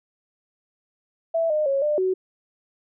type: tone with pitch steps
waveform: sine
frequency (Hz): 660 / 610 / 549 / 598 / 373.8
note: E5 / D#5 / C#5 / D5 / F#4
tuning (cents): +2 / -34 / -17 / +31 / +18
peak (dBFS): -19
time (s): 1.34-2.14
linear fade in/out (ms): 10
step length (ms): 160
effects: none

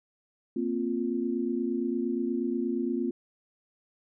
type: chord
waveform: sine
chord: Bb suspended second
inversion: none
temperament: equal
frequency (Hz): 233.1 / 261.6 / 349.2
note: Bb3 / C4 / F4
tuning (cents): 0 / 0 / 0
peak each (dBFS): -31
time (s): 0.56-3.11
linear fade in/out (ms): 5
effects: none

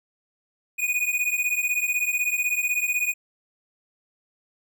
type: beating tone pair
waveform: square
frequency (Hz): 2462 / 2478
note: D#7 / D#7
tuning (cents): -19 / -8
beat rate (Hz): 16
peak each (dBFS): -26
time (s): 0.78-3.14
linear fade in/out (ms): 20
effects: none

